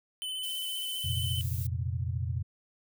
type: tone with vibrato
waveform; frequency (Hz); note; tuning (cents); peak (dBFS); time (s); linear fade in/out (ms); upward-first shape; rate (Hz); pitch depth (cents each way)
square; 3033; F#7; +42; -34; 0.22-1.41; 0; square; 15; 19
type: noise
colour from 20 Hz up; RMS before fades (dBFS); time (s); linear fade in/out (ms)
violet; -42; 0.43-1.67; 5
type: chord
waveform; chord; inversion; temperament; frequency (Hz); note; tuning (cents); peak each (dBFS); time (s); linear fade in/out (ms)
sine; F suspended fourth; none; equal; 87.31 / 116.54 / 130.81; F2 / Bb2 / C3; 0 / 0 / 0; -32 / -34 / -36; 1.04-2.43; 10
effects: none